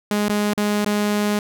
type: tone with dropouts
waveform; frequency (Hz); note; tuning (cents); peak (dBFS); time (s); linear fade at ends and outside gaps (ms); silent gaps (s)
sawtooth; 207.7; G#3; 0; -14; 0.11-1.39; 2; 0.284-0.295 / 0.536-0.576 / 0.846-0.861
effects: none